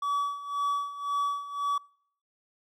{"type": "tone with tremolo", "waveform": "triangle", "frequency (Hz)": 1142, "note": "D6", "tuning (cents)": -49, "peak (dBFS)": -23, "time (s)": [0.02, 1.78], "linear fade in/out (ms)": 5, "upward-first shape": "sine", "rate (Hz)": 1.9, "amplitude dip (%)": 80, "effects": ["noise-tail reverb RT60 0.6 s tail -24 dB re dry"]}